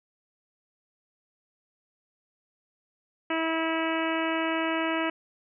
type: harmonic tone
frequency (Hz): 324.5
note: E4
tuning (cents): -27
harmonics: 1 / 2 / 3 / 4 / 5 / 6 / 7 / 8 / 9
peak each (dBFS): -29 / -32 / -34 / -35 / -36 / -37 / -37 / -38 / -39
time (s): 3.3-5.1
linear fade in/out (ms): 5
effects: none